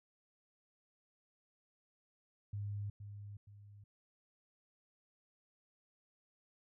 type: tone with echo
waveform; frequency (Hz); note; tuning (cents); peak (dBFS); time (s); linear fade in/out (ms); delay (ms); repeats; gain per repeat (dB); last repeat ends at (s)
sine; 102.2; G#2; -27; -38; 2.53-2.9; 5; 470; 2; -8; 3.84
effects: none